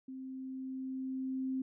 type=tone with level ramp; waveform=sine; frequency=262.2 Hz; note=C4; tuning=4 cents sharp; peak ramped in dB=-42 to -32 dBFS; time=0.08-1.62 s; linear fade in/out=5 ms; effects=none